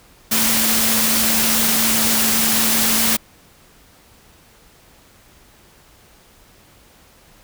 sine tone in noise, 223.1 Hz, A3, 24 cents sharp, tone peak -24 dBFS, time 0.31-3.17 s, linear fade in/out 10 ms, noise white, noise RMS -17 dBFS, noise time 0.31-3.17 s, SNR -10 dB, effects pink hiss -50 dBFS RMS until 7.43 s

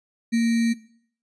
sine tone with sample-and-hold, 230.5 Hz, A#3, 19 cents flat, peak -17 dBFS, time 0.32-0.74 s, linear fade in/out 20 ms, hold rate 2100 Hz, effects noise-tail reverb RT60 0.6 s tail -19 dB re dry + resampled to 22050 Hz

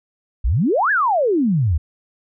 sine exponential two-way sweep, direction up then down, 47 to 1760 to 70.9 Hz, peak -14 dBFS, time 0.44-1.78 s, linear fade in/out 10 ms, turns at 0.91 s, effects none

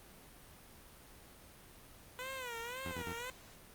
10% pulse tone with vibrato, 494.8 Hz, B4, 3 cents sharp, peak -33 dBFS, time 2.19-3.3 s, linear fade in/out 0 ms, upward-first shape sine, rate 1.9 Hz, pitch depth 130 cents each way
15% pulse tone bursts, 86.2 Hz, F2, 22 cents flat, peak -35 dBFS, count 3, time 2.85-3.132 s, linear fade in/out 5 ms, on 72 ms, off 33 ms
effects pink hiss -57 dBFS RMS until 3.74 s + Opus 32 kbps

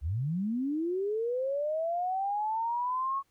sine linear sweep, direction up, 63.4 to 1108.7 Hz, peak -28 dBFS, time 0.01-3.23 s, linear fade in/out 50 ms, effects pink hiss -73 dBFS RMS until 3.3 s

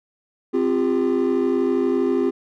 triangle chord, C suspended fourth, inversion none, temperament equal with one note detuned, 261.6 / 349.2 / 401.6 Hz, C4 / F4 / G4, 0 / 0 / +42 cents, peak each -19 dBFS, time 0.53-2.31 s, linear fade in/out 20 ms, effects tanh soft clip ceiling -10 dBFS

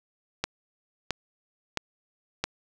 click train, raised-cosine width 0.2 ms, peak -9 dBFS, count 4, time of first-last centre 0.44-2.44 s, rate 1.5 Hz, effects none

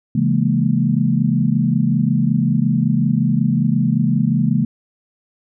sine chord, A# half-diminished seventh, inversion first, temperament equal with one note detuned, 135.74 / 164.81 / 207.7 / 233.1 Hz, C#3 / E3 / G#3 / A#3, -36 / 0 / 0 / 0 cents, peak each -19 dBFS, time 0.15-4.65 s, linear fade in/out 5 ms, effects none

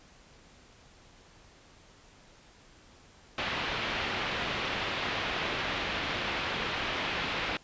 white low-pass noise, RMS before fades -33 dBFS, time 3.38-7.57 s, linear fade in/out 2 ms, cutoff 3300 Hz, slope 24 dB/octave, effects pink hiss -57 dBFS RMS until 7.63 s + resampled to 16000 Hz

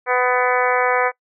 harmonic tone, 249.8 Hz, B3, 20 cents sharp, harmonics 2 / 3 / 4 / 5 / 6 / 7 / 8 / 9, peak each -20 / -22 / -23 / -24 / -25 / -25 / -26 / -27 dBFS, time 0.06-1.12 s, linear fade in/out 50 ms, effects noise-tail reverb RT60 0.1 s tail -23 dB re dry

